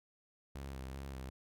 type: tone with vibrato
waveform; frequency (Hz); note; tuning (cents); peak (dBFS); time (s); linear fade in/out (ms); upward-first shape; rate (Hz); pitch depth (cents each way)
sawtooth; 67; C2; +42; -39; 0.55-1.3; 5; square; 2.6; 35
effects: none